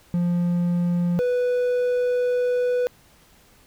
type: tone pair in turn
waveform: triangle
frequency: 174.61 / 493.9 Hz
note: F3 / B4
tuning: 0 / 0 cents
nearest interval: octave + tritone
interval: 1800 cents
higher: second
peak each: -17 dBFS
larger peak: neither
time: 0.14-1.19 / 1.19-2.87 s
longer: second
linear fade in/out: 0 ms
effects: pink hiss -55 dBFS RMS until 3.66 s